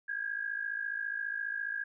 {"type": "tone pair together", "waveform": "sine", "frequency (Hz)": [1606.5, 1661.2], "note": ["G6", "G#6"], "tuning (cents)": [42, 0], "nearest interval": "minor second", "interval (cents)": 58, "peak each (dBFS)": [-36, -36], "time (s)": [0.08, 1.84], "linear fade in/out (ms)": 10, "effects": []}